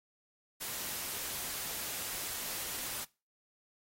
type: noise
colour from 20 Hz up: white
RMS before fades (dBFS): -39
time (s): 0.6-3.05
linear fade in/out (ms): 20
effects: noise-tail reverb RT60 0.3 s tail -22 dB re dry + AAC 48 kbps